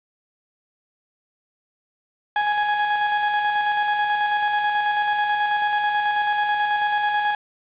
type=tone with tremolo; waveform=30% pulse; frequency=833 Hz; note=G#5; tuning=5 cents sharp; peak=-15 dBFS; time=2.36-7.35 s; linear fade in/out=2 ms; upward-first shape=square; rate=9.2 Hz; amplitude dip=30%; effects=resampled to 8000 Hz + 7-bit